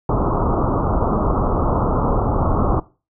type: low-pass noise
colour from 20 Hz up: pink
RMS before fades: -18 dBFS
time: 0.09-2.8 s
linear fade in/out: 5 ms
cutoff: 1300 Hz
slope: 96 dB/octave
effects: noise-tail reverb RT60 0.3 s tail -18 dB re dry